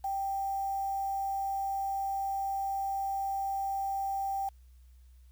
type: tone with quantisation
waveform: sine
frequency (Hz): 784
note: G5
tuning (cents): 0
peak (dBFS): -30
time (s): 0.04-4.49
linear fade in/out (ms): 5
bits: 8
effects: added 62 Hz sine -53 dBFS peak until 5.31 s + white hiss -73 dBFS RMS until 5.31 s